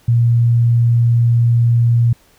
sine tone, 118 Hz, A#2, 22 cents sharp, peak -9 dBFS, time 0.08-2.13 s, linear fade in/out 5 ms, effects pink hiss -52 dBFS RMS until 2.38 s

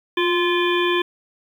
harmonic tone with a mistuned harmonic, 346.2 Hz, F4, 15 cents flat, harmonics 1 / 3 / 5 / 7 / 9 / 10, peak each -19 / -24 / -26 / -27 / -29 / -29 dBFS, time 0.17-1.02 s, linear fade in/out 5 ms, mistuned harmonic 1, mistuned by +33 cents, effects 8-bit

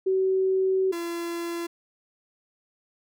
sine / 45% pulse tone pair in turn, 379.3 / 340.5 Hz, F#4 / F4, +43 / -44 cents, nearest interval major second, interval 187 cents, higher first, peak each -20 / -29 dBFS, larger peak first, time 0.06-0.92 / 0.92-1.67 s, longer first, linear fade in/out 10 ms, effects none

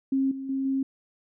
sine tone with level steps, 268.7 Hz, C4, 46 cents sharp, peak -21 / -32 / -25 / -23 dBFS, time 0.12-0.83 s, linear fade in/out 5 ms, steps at 0.31 / 0.49 / 0.65 s, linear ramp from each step 5 ms, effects none

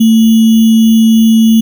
sine tone with sample-and-hold, 223.4 Hz, A3, 27 cents sharp, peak -3 dBFS, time 0-1.61 s, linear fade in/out 10 ms, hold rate 3150 Hz, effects none

